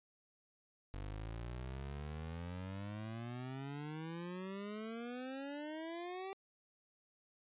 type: exponential sweep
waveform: 25% pulse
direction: up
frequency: 48.29 to 392 Hz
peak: -39 dBFS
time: 0.94-6.33 s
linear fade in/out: 0 ms
effects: resampled to 8000 Hz